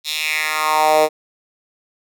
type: tone with high-pass filter sweep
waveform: 10% pulse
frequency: 154.8 Hz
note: D#3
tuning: 9 cents flat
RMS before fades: -17 dBFS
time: 0.04-1.09 s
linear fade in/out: 50 ms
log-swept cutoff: 3900 to 490 Hz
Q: 3
effects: none